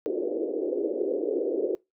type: band-pass noise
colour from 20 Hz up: pink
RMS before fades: -28 dBFS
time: 0.06-1.75 s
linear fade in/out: 0 ms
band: 330 to 500 Hz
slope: 48 dB/octave
effects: noise-tail reverb RT60 0.2 s tail -23 dB re dry